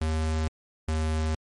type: tone pair in turn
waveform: square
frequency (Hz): 78.9 / 78.6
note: D#2 / D#2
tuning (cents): +25 / +18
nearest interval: unison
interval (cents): 7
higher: first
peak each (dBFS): -25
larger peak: neither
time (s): 0.01-0.48 / 0.88-1.35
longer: neither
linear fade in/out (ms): 5
effects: MP3 48 kbps